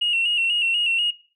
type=tone with vibrato; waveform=sine; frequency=2794 Hz; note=F7; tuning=in tune; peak=-17 dBFS; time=0.01-1.11 s; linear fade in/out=10 ms; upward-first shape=square; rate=4.1 Hz; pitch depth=48 cents each way; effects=noise-tail reverb RT60 0.4 s tail -18 dB re dry + tanh soft clip ceiling -14 dBFS